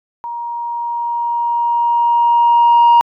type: tone with level ramp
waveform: sine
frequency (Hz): 944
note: A#5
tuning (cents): +22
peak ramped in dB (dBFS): -22 to -3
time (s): 0.24-3.01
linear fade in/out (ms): 0
effects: tanh soft clip ceiling -4 dBFS